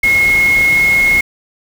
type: tone in noise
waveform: sine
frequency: 2163 Hz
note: C#7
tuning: 43 cents flat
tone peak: -8 dBFS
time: 0.03-1.21 s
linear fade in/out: 5 ms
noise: pink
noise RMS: -24 dBFS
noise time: 0.03-1.21 s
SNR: +13 dB
effects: none